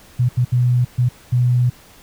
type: tone bursts at uneven times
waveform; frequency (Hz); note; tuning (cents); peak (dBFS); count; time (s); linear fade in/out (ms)
sine; 123.47; B2; 0; -12; 5; 0.19-0.29 / 0.37-0.45 / 0.52-0.85 / 0.98-1.09 / 1.32-1.7; 10
effects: pink hiss -46 dBFS RMS until 2.02 s